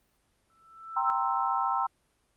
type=tone with exponential growth; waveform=sine; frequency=1326 Hz; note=E6; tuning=10 cents sharp; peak=-26 dBFS; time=0.5-1.1 s; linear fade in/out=0 ms; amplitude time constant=130 ms
type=chord; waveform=sine; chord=C dominant seventh; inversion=second; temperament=equal; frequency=784 / 932.3 / 1046.5 / 1318.5 Hz; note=G5 / Bb5 / C6 / E6; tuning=0 / 0 / 0 / 0 cents; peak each=-31 dBFS; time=0.96-1.87 s; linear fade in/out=10 ms
effects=pink hiss -71 dBFS RMS until 2.36 s + Opus 32 kbps